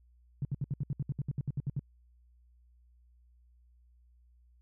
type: tone bursts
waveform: sine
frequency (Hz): 138.59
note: C#3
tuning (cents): 0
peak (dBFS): -29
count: 15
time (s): 0.42-1.794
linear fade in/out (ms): 2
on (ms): 30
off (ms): 66
effects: added 60 Hz sine -60 dBFS peak until 4.61 s